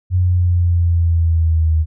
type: exponential sweep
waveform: sine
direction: down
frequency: 91.3 to 78.6 Hz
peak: -11 dBFS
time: 0.1-1.86 s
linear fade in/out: 50 ms
effects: none